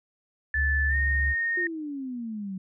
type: tone with pitch glide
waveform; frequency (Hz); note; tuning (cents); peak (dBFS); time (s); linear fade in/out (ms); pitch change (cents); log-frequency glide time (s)
sine; 1748 to 1846.6; A6 to A#6; -12 to -17; -24; 0.54-1.67; 2; +95; 0.88-0.96
type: tone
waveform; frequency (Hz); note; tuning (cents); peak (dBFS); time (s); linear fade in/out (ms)
sine; 71; C#2; +42; -24; 0.54-1.35; 50
type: exponential sweep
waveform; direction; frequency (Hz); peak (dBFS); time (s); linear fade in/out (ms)
sine; down; 360 to 185; -31; 1.57-2.58; 5
effects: none